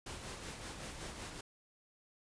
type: noise with tremolo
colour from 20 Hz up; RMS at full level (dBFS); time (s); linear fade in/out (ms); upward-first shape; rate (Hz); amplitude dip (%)
pink; -44; 0.06-1.41; 5; sine; 5.3; 45
effects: resampled to 22050 Hz